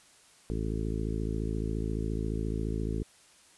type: harmonic tone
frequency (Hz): 54.4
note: A1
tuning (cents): -19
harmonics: 1 / 2 / 3 / 4 / 5 / 6 / 7 / 8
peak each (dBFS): -33 / -36 / -38 / -39 / -40 / -41 / -41 / -42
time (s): 0.5-3.03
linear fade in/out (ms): 0
effects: white hiss -59 dBFS RMS until 3.57 s + resampled to 24000 Hz